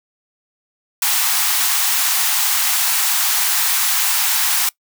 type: high-pass noise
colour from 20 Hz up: white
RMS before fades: -17 dBFS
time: 1.02-4.69 s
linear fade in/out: 2 ms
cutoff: 730 Hz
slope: 96 dB/octave
effects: noise-tail reverb RT60 0.1 s tail -22 dB re dry